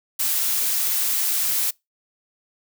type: noise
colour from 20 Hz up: blue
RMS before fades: -22 dBFS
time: 0.19-1.71 s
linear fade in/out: 10 ms
effects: noise-tail reverb RT60 0.2 s tail -25 dB re dry